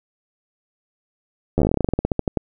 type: slowing click train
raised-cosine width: 2 ms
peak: -5 dBFS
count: 21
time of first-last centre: 1.58-2.373 s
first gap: 11 ms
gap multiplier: 1.12
effects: none